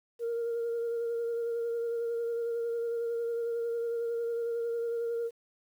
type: tone with vibrato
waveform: sine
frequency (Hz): 466.2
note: A#4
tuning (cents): 0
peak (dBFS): -28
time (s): 0.19-5.31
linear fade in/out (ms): 50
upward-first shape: sine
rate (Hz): 11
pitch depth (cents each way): 19
effects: tanh soft clip ceiling -27 dBFS + 10-bit